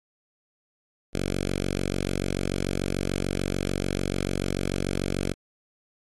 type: tone with notch filter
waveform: 5% pulse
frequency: 46.82 Hz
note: F#1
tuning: 21 cents sharp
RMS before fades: -28 dBFS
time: 1.13-5.34 s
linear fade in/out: 20 ms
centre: 1000 Hz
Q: 0.89
effects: AAC 32 kbps